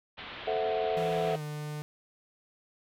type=low-pass noise; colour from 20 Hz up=white; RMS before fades=-43 dBFS; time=0.17-1.37 s; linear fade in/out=20 ms; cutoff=3700 Hz; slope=48 dB/octave
type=chord; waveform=sine; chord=F# half-diminished seventh; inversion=first; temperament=equal; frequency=440 / 523.3 / 659.3 / 740 Hz; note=A4 / C5 / E5 / F#5; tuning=0 / 0 / 0 / 0 cents; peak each=-31 / -37 / -32 / -33 dBFS; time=0.47-1.36 s; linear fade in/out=5 ms
type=tone with pitch glide; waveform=45% pulse; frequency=165.4 to 149.93 Hz; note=E3 to D3; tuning=+6 to +36 cents; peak=-35 dBFS; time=0.97-1.82 s; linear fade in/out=0 ms; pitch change=-170 cents; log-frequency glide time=1.28-1.42 s
effects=none